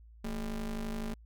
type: ring-modulated tone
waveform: square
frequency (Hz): 99.1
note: G2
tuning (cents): +19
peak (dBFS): -32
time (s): 0.24-1.14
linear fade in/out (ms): 5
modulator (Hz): 125
effects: added 56 Hz sine -52 dBFS peak until 1.25 s